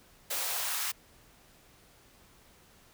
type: noise with high-pass filter sweep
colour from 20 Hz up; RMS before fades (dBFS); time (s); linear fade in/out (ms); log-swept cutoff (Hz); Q
white; -33; 0.3-0.92; 10; 480 to 1200; 1.4
effects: pink hiss -60 dBFS RMS until 2.93 s